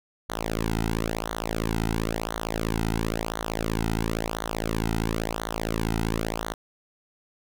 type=tone with flanger; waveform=sawtooth; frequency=55.3 Hz; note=A1; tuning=9 cents sharp; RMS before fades=-28 dBFS; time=0.29-6.54 s; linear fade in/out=10 ms; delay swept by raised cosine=0.39 to 1.79 ms; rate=0.97 Hz; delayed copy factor=-0.9; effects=none